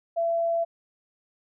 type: tone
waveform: sine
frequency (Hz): 672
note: E5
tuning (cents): +33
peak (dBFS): -22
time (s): 0.16-0.65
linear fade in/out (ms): 20
effects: none